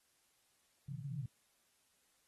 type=band-pass noise; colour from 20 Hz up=pink; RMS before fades=-43 dBFS; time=0.88-1.26 s; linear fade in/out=5 ms; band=120 to 160 Hz; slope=96 dB/octave; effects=white hiss -75 dBFS RMS until 2.27 s + AAC 32 kbps